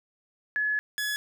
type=tone pair in turn; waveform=sine / sawtooth; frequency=1703 / 1696.5 Hz; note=G#6 / G#6; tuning=+43 / +36 cents; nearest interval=unison; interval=7 cents; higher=first; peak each=-24 / -24 dBFS; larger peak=neither; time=0.56-0.79 / 0.98-1.16 s; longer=first; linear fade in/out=0 ms; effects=none